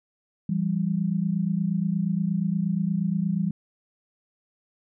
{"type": "tone pair together", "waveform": "sine", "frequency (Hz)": [168.64, 197.1], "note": ["E3", "G3"], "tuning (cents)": [40, 10], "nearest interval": "minor third", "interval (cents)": 270, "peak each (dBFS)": -25, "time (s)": [0.49, 3.51], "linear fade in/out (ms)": 5, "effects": []}